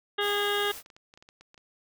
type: harmonic tone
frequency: 409.2 Hz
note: G#4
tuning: 26 cents flat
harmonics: 1 / 2 / 3 / 4 / 5 / 7 / 8 / 9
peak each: -29 / -35 / -34 / -32 / -38 / -35 / -35 / -36 dBFS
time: 0.18-0.72 s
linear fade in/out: 10 ms
type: noise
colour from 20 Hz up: white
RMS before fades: -42 dBFS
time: 0.2-0.83 s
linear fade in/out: 50 ms
type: clicks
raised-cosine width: 0.2 ms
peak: -35 dBFS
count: 11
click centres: 0.801 / 0.861 / 0.902 / 0.965 / 1.139 / 1.175 / 1.225 / 1.289 / 1.41 / 1.544 / 1.578 s
effects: none